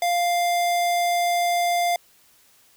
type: tone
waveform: square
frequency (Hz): 698.5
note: F5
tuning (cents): 0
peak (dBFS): -20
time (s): 0.02-1.96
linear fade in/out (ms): 2
effects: white hiss -57 dBFS RMS until 2.76 s